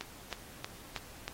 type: click train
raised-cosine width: 0.2 ms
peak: -18 dBFS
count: 5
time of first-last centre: 0.01-1.28 s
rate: 3.15 Hz
effects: pink hiss -52 dBFS RMS until 1.33 s + AAC 48 kbps